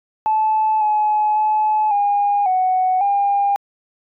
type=tone with pitch steps; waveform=sine; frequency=868 / 849 / 857 / 814 / 743 / 804 Hz; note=A5 / G#5 / A5 / G#5 / F#5 / G5; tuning=-24 / +38 / -46 / -35 / +7 / +44 cents; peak=-13 dBFS; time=0.26-3.56 s; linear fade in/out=0 ms; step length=550 ms; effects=tanh soft clip ceiling -9 dBFS